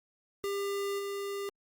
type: tone with level steps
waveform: square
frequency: 399.7 Hz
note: G4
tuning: 34 cents sharp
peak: -32 / -35 dBFS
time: 0.44-1.49 s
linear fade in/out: 0 ms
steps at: 0.98 s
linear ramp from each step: 20 ms
effects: Opus 48 kbps